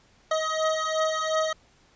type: beating tone pair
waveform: 25% pulse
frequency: 630 / 632.8 Hz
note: D#5 / D#5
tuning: +21 / +29 cents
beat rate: 2.8 Hz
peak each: -23 dBFS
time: 0.31-1.53 s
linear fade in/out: 5 ms
effects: pink hiss -60 dBFS RMS until 1.95 s + resampled to 16000 Hz